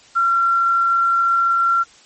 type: tone with quantisation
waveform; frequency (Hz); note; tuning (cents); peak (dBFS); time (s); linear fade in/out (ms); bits
sine; 1367; F6; -37; -13; 0.15-1.84; 20; 7
effects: white hiss -48 dBFS RMS until 2.05 s + MP3 32 kbps